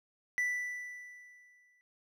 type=tone with exponential decay; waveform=triangle; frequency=1975.5 Hz; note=B6; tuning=in tune; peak=-26 dBFS; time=0.38-1.81 s; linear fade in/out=0 ms; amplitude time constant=310 ms; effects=none